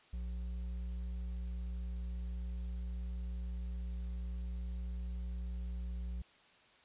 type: tone with hard clipping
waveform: triangle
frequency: 59.9 Hz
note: A#1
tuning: 48 cents sharp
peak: -39 dBFS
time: 0.13-6.22 s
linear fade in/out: 5 ms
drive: 9 dB
effects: white hiss -64 dBFS RMS until 6.84 s + resampled to 8000 Hz